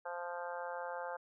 harmonic tone, 174.61 Hz, F3, in tune, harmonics 3 / 4 / 5 / 6 / 7 / 8 / 9, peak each -43 / -47 / -44 / -51 / -51 / -51 / -49 dBFS, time 0.05-1.17 s, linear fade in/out 10 ms, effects none

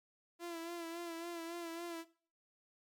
sawtooth tone with vibrato, 337.6 Hz, E4, 41 cents sharp, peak -38 dBFS, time 0.39-2.05 s, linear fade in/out 50 ms, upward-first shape sine, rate 3.6 Hz, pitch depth 43 cents each way, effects noise-tail reverb RT60 0.4 s tail -17 dB re dry + MP3 96 kbps

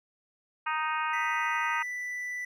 harmonic tone, 311.1 Hz, D#4, in tune, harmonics 3 / 4 / 5 / 6 / 7 / 8 / 9, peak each -32 / -32 / -35 / -39 / -42 / -38 / -44 dBFS, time 0.66-1.83 s, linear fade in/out 10 ms
triangle tone, 1979 Hz, B6, 3 cents sharp, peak -31 dBFS, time 1.13-2.45 s, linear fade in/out 5 ms
effects none

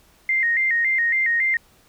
sine tone with vibrato, 1975.5 Hz, B6, in tune, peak -17 dBFS, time 0.29-1.57 s, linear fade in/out 2 ms, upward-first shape square, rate 3.6 Hz, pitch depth 100 cents each way, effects pink hiss -56 dBFS RMS until 1.88 s

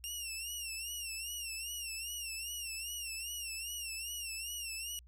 15% pulse tone with vibrato, 2768 Hz, F7, 16 cents flat, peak -32 dBFS, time 0.04-4.99 s, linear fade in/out 0 ms, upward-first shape sine, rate 2.5 Hz, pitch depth 100 cents each way, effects added 60 Hz sine -55 dBFS peak until 5.07 s

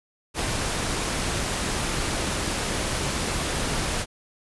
pink noise with amplitude modulation, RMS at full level -25 dBFS, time 0.34-4.06 s, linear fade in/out 50 ms, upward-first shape sine, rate 254 Hz, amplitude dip 35%, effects resampled to 24000 Hz

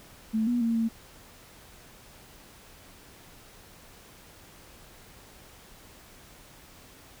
sine tone with pitch steps, 220.3 / 242 / 229.8 / 226.8 Hz, A3 / B3 / A#3 / A#3, +2 / -35 / -25 / -47 cents, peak -23 dBFS, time 0.33-0.89 s, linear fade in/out 20 ms, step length 140 ms, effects pink hiss -52 dBFS RMS until 7.2 s

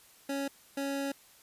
25% pulse tone bursts at uneven times, 277.2 Hz, C#4, in tune, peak -28 dBFS, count 2, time 0.29-0.48 / 0.77-1.12 s, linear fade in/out 5 ms, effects white hiss -59 dBFS RMS until 1.42 s + resampled to 32000 Hz

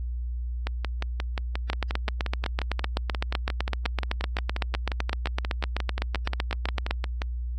two click trains, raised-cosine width 0.3 ms, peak -10 / -13 dBFS, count 42 / 38, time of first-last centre 1.7-6.91 / 0.67-7.219 s, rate 7.87 / 5.65 Hz, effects added 60 Hz sine -28 dBFS peak until 7.58 s + AAC 48 kbps

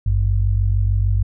sine tone pair together, 51.38 / 98 Hz, G#1 / G2, -18 / 0 cents, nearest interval major seventh, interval 1118 cents, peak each -17 dBFS, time 0.06-1.23 s, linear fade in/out 5 ms, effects none

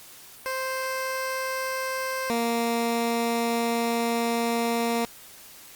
15% pulse tone pair in turn, 523.3 / 233.1 Hz, C5 / A#3, 0 / 0 cents, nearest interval octave + major second, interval 1400 cents, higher first, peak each -21 / -17 dBFS, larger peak second, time 0.46-2.3 / 2.3-5.05 s, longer second, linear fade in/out 0 ms, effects white hiss -47 dBFS RMS until 5.75 s + Opus 48 kbps

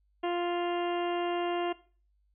harmonic tone with a mistuned harmonic, 349.2 Hz, F4, in tune, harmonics 1 / 2 / 3 / 4 / 5 / 6 / 7 / 8 / 9, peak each -30 / -33 / -39 / -46 / -46 / -47 / -52 / -43 / -49 dBFS, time 0.23-1.73 s, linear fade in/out 10 ms, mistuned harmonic 9, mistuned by +35 cents, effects noise-tail reverb RT60 0.4 s tail -18 dB re dry + added 50 Hz sine -67 dBFS peak until 2.34 s

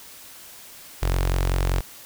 sawtooth tone with notch filter, 45.17 Hz, F#1, 41 cents flat, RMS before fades -22 dBFS, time 1.02-1.81 s, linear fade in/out 10 ms, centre 220 Hz, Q 1.3, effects white hiss -44 dBFS RMS until 2.05 s

